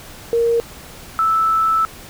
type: tone pair in turn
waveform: sine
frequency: 466.2 / 1315 Hz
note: A#4 / E6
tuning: 0 / -5 cents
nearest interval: octave + tritone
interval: 1795 cents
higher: second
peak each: -13 dBFS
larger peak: neither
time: 0.33-0.6 / 1.19-1.85 s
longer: second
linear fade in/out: 0 ms
effects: pink hiss -38 dBFS RMS until 2.09 s